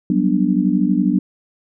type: chord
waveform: sine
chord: G major seventh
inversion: third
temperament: just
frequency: 183.75 / 196 / 245 / 294 Hz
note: F#3 / G3 / B3 / D4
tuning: -12 / 0 / -14 / +2 cents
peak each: -19 dBFS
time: 0.1-1.19 s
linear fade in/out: 2 ms
effects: none